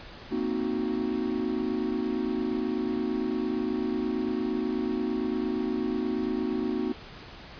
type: chord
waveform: triangle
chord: C half-diminished seventh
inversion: third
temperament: equal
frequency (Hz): 233.1 / 261.6 / 311.1 / 370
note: Bb3 / C4 / Eb4 / Gb4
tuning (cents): 0 / 0 / 0 / 0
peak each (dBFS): -30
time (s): 0.31-6.93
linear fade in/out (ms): 10
effects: pink hiss -45 dBFS RMS until 7.59 s + resampled to 11025 Hz